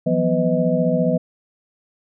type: tone cluster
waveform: sine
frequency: 166.9 / 181.6 / 246.1 / 503 / 632 Hz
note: E3 / F#3 / B3 / B4 / D#5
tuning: +22 / -32 / -6 / +32 / +27 cents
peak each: -22 dBFS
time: 0.06-1.18 s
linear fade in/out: 10 ms
effects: none